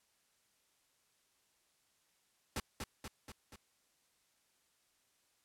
pink noise with echo, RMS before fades -38 dBFS, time 2.56-2.6 s, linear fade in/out 2 ms, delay 240 ms, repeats 4, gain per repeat -4 dB, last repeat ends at 3.56 s, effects white hiss -75 dBFS RMS until 5.44 s + low-pass 11000 Hz 12 dB/octave

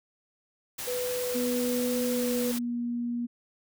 white noise, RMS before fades -36 dBFS, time 0.78-2.59 s, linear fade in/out 10 ms
sine tone with vibrato, 493.9 Hz, B4, in tune, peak -29 dBFS, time 0.87-2.52 s, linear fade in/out 10 ms, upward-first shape sine, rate 1.1 Hz, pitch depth 10 cents each way
sine tone with pitch glide, 246.9 to 238.9 Hz, B3 to A#3, 0 to +43 cents, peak -28 dBFS, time 1.34-3.27 s, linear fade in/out 20 ms, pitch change -57 cents, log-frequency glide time 1.53-2.79 s
effects none

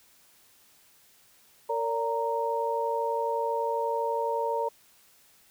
sine tone cluster, 459 / 571 / 929 Hz, A#4 / D5 / A#5, -27 / -49 / -6 cents, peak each -30 / -32 / -29 dBFS, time 1.69-4.69 s, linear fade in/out 10 ms, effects white hiss -60 dBFS RMS until 5.5 s

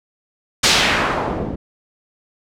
white noise with low-pass filter sweep, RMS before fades -18 dBFS, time 0.63-1.56 s, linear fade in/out 10 ms, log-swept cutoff 6100 to 280 Hz, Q 1.1, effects none

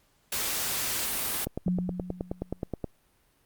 white noise, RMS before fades -30 dBFS, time 0.32-1.45 s, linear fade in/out 5 ms
click train, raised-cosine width 2 ms, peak -17 dBFS, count 14, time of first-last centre 1.47-2.843 s, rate 9.47 Hz
sine tone with exponential decay, 180.4 Hz, F#3, 44 cents flat, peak -22 dBFS, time 1.66-2.68 s, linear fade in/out 5 ms, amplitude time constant 220 ms
effects pink hiss -67 dBFS RMS until 3.45 s + Opus 48 kbps

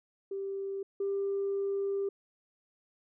sine tone pair in turn, 392 / 395.9 Hz, G4 / G4, 0 / +17 cents, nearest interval unison, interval 17 cents, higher second, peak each -33 / -28 dBFS, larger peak second, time 0.31-0.83 / 1-2.09 s, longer second, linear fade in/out 5 ms, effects tanh soft clip ceiling -25 dBFS

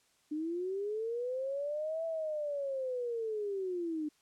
sine linear two-way sweep, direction up then down, 296.3 to 661 to 296.3 Hz, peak -33 dBFS, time 0.31-4.09 s, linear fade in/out 10 ms, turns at 2.05 s, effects white hiss -70 dBFS RMS until 4.21 s + low-pass 9000 Hz 12 dB/octave

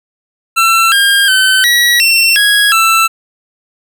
25% pulse tone with pitch steps, 1345 / 1611 / 1529 / 1922 / 2708 / 1659 / 1331 Hz, E6 / G6 / G6 / B6 / E7 / G#6 / E6, +34 / +47 / -44 / -48 / +46 / -2 / +16 cents, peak -3 dBFS, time 0.56-3.08 s, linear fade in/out 20 ms, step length 360 ms, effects none

